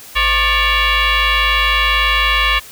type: tone with frequency modulation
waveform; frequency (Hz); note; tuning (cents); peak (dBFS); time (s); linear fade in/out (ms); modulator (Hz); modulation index
sine; 515; C5; -28; -11; 0.15-2.6; 20; 568; 5.3
effects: white hiss -37 dBFS RMS until 2.71 s